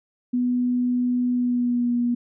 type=tone with pitch glide; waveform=sine; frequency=246.9 to 240.8 Hz; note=B3 to B3; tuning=0 to -44 cents; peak=-19 dBFS; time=0.33-2.15 s; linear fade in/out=10 ms; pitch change=-44 cents; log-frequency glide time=1.31-1.93 s; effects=none